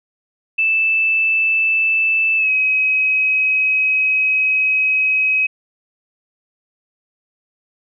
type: tone with pitch glide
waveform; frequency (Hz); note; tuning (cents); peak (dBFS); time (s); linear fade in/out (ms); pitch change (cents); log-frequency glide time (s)
sine; 2637 to 2541; E7 to D#7; 0 to +36; -13; 0.58-5.47; 10; -64; 2.37-2.5
effects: none